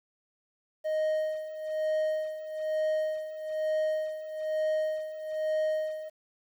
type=tone with tremolo; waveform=triangle; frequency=622.3 Hz; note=D#5; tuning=in tune; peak=-23 dBFS; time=0.84-6.1 s; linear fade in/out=20 ms; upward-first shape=sine; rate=1.1 Hz; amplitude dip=75%; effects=10-bit